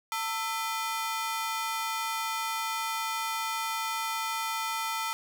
sawtooth ring-modulated tone, 1108.7 Hz, C#6, in tune, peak -23 dBFS, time 0.12-5.13 s, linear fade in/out 0 ms, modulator 210 Hz, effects none

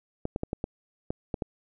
clicks, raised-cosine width 2 ms, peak -16 dBFS, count 8, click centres 0.254 / 0.361 / 0.434 / 0.531 / 0.641 / 1.105 / 1.342 / 1.422 s, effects none

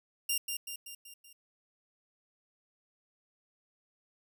10% pulse tone with echo, 2794 Hz, F7, in tune, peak -20 dBFS, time 0.29-0.38 s, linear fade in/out 5 ms, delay 190 ms, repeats 5, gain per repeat -5 dB, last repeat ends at 1.33 s, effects none

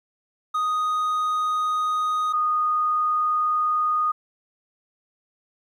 triangle / sine tone pair in turn, 1244.5 / 1234.5 Hz, D#6 / D#6, 0 / -14 cents, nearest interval unison, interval 14 cents, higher first, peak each -19 dBFS, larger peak neither, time 0.54-2.33 / 2.33-4.12 s, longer neither, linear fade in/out 10 ms, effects 10-bit

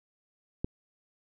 click, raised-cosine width 3 ms, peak -17 dBFS, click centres 0.645 s, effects none

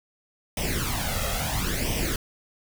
pink noise with flanger, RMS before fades -27 dBFS, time 0.57-2.16 s, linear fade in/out 2 ms, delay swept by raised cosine 0.35 to 1.55 ms, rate 0.74 Hz, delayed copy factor +0.75, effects none

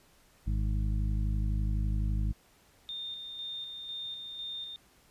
harmonic tone, 51.91 Hz, G#1, in tune, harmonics 1 / 2 / 3 / 4 / 6, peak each -28 / -34 / -40 / -41 / -48 dBFS, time 0.46-2.33 s, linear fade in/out 20 ms
sine tone with tremolo, 3634 Hz, A#7, 45 cents flat, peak -36 dBFS, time 2.89-4.76 s, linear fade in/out 0 ms, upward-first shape square, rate 2 Hz, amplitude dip 35%
effects pink hiss -63 dBFS RMS until 5.1 s + resampled to 32000 Hz

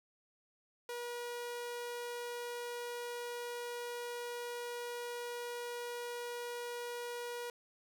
sawtooth tone, 481 Hz, B4, 46 cents flat, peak -36 dBFS, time 0.89-7.5 s, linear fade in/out 2 ms, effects none

